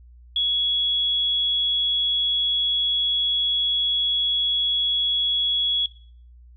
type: tone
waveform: sine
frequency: 3355 Hz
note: G#7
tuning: 17 cents sharp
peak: -19 dBFS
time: 0.36-5.86 s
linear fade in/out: 2 ms
effects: noise-tail reverb RT60 0.5 s tail -18 dB re dry + added 60 Hz sine -45 dBFS peak until 6.56 s